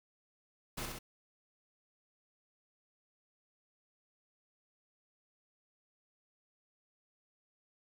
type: noise with echo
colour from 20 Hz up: pink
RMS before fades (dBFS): -40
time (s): 0.77-0.86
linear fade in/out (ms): 10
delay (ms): 65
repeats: 2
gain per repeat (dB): -3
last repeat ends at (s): 0.99
effects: none